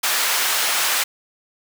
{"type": "high-pass noise", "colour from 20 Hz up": "pink", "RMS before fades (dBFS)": -20, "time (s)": [0.03, 1.04], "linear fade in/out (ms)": 10, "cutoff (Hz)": 1100, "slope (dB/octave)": 12, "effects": []}